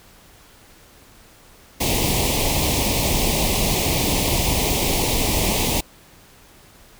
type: band-stop noise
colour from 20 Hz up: pink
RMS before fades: -20 dBFS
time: 1.8-5.81 s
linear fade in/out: 10 ms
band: 1000 to 2100 Hz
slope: 48 dB/octave
effects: pink hiss -49 dBFS RMS until 6.99 s